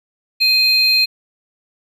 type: tone pair together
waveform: triangle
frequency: 2507 / 4180 Hz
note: D#7 / C8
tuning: +12 / -2 cents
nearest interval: major sixth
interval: 886 cents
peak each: -15 / -11 dBFS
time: 0.4-1.06 s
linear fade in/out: 20 ms
effects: none